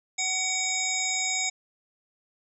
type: harmonic tone with a mistuned harmonic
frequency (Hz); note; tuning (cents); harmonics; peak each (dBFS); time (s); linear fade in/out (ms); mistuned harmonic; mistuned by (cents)
753; F#5; +30; 1 / 3 / 5 / 7 / 9 / 10; -37 / -30 / -34 / -37 / -29 / -34; 0.18-1.5; 10; 7; -34
effects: none